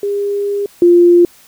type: tone pair in turn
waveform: sine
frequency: 404.8 / 348.4 Hz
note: G#4 / F4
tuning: -44 / -4 cents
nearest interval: minor third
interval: 260 cents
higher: first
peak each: -14 / -4 dBFS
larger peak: second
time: 0.03-0.66 / 0.82-1.25 s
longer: first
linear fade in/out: 2 ms
effects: white hiss -45 dBFS RMS until 1.47 s